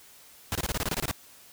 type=noise bursts; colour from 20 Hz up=pink; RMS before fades=-29 dBFS; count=11; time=0.52-1.112 s; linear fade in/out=0 ms; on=32 ms; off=24 ms; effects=white hiss -53 dBFS RMS until 1.52 s